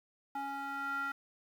square tone with band-pass filter sweep, 277.2 Hz, C#4, in tune, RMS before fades -38 dBFS, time 0.35-1.12 s, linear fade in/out 5 ms, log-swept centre 980 to 1500 Hz, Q 5.6, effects 10-bit

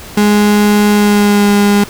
35% pulse tone with pitch glide, 207.7 to 203.8 Hz, G#3 to G#3, 0 to -32 cents, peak -5 dBFS, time 0.17-1.84 s, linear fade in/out 5 ms, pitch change -32 cents, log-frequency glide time 0.9-1.51 s, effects pink hiss -31 dBFS RMS until 1.89 s

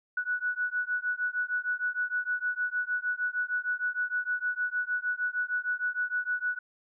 sine beating tone pair, 1472 / 1478.5 Hz, F#6 / F#6, -9 / -2 cents, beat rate 6.5 Hz, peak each -31 dBFS, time 0.17-6.59 s, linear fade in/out 5 ms, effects none

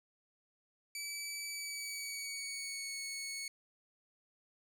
15% pulse tone with pitch glide, 2302 to 2208 Hz, D7 to C#7, -35 to -7 cents, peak -33 dBFS, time 0.95-3.48 s, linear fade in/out 2 ms, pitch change -72 cents, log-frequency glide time 1.48-2.99 s, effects none

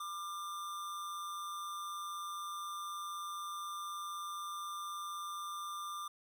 square tone with amplitude modulation, 1192 Hz, D6, 25 cents sharp, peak -39 dBFS, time 0-6.08 s, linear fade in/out 5 ms, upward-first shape sine, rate 179 Hz, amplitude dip 40%, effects none

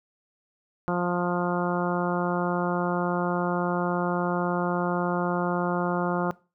harmonic tone, 176.4 Hz, F3, 18 cents sharp, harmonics 1 / 2 / 3 / 4 / 5 / 6 / 7 / 8, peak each -27 / -30 / -32 / -33 / -34 / -35 / -35 / -36 dBFS, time 0.88-6.31 s, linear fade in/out 0 ms, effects noise-tail reverb RT60 0.3 s tail -20 dB re dry

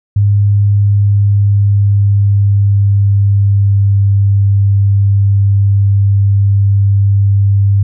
sine tone with pitch glide, 101.8 to 99.65 Hz, G#2 to G2, -34 to +29 cents, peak -6 dBFS, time 0.16-7.83 s, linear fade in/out 5 ms, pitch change -37 cents, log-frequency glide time 0.6-4 s, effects none

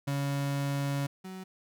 35% pulse tone pair in turn, 140.4 / 187.41 Hz, C#3 / F#3, +22 / +22 cents, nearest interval perfect fourth, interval 500 cents, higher second, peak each -27 / -38 dBFS, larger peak first, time 0.07-1.07 / 1.24-1.44 s, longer first, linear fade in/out 10 ms, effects none

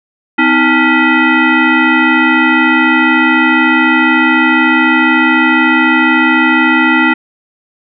sine tone with frequency modulation, 822 Hz, G#5, 18 cents flat, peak -6 dBFS, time 0.38-7.14 s, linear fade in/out 10 ms, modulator 570 Hz, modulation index 2.8, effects none

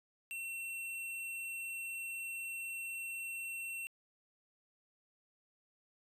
sine tone with sample-and-hold, 2712 Hz, E7, 49 cents sharp, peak -39 dBFS, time 0.31-3.87 s, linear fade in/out 0 ms, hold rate 11025 Hz, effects resampled to 32000 Hz

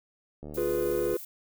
click train, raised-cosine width 2 ms, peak -28 dBFS, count 54, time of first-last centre 0.43-1.139 s, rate 74.8 Hz
violet noise, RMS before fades -42 dBFS, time 0.54-1.25 s, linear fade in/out 5 ms
triangle chord, F diminished, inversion none, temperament equal, 349.2 / 415.3 / 493.9 Hz, F4 / Ab4 / Cb5, 0 / 0 / 0 cents, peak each -28 dBFS, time 0.57-1.17 s, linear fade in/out 5 ms
effects none

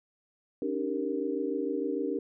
sine chord, Eb dominant seventh, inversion third, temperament equal with one note detuned, 277.2 / 303.8 / 392 / 466.2 Hz, Db4 / Eb4 / G4 / Bb4, 0 / -41 / 0 / 0 cents, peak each -34 dBFS, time 0.62-2.19 s, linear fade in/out 2 ms, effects none

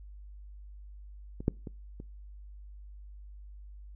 clicks, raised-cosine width 3 ms, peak -27 / -12 / -26 / -30 dBFS, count 4, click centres 1.405 / 1.481 / 1.672 / 2.001 s, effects noise-tail reverb RT60 0.3 s tail -24 dB re dry + added 50 Hz sine -45 dBFS peak until 3.95 s

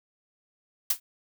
blue noise with exponential decay, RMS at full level -18 dBFS, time 0.9-1 s, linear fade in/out 5 ms, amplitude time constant 20 ms, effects none

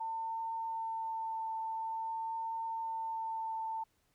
sine tone with vibrato, 898 Hz, A5, 35 cents sharp, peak -35 dBFS, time 0-3.84 s, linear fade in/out 10 ms, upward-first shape triangle, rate 0.48 Hz, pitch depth 13 cents each way, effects pink hiss -75 dBFS RMS until 4.14 s

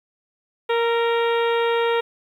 harmonic tone with a mistuned harmonic, 466.2 Hz, A#4, in tune, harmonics 1 / 2 / 3 / 4 / 5 / 6 / 7 / 8, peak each -19 / -25 / -29 / -31 / -33 / -35 / -36 / -37 dBFS, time 0.69-2.01 s, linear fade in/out 10 ms, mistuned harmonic 3, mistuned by -29 cents, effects 9-bit

